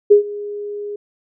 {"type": "tone with ADSR envelope", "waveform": "sine", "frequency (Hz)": 412.1, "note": "G#4", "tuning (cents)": -13, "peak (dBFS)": -3, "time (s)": [0.1, 0.96], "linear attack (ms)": 16, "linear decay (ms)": 110, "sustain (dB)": -21, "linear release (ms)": 5, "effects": []}